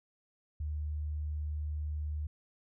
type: tone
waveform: sine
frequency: 75.4 Hz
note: D2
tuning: 46 cents sharp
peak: -33 dBFS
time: 0.6-2.27 s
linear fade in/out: 5 ms
effects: none